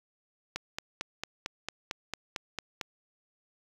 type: click train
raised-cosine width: 0.2 ms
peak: -16 dBFS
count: 11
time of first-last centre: 0.56-2.812 s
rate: 4.44 Hz
effects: high-pass 60 Hz 12 dB/octave + 7-bit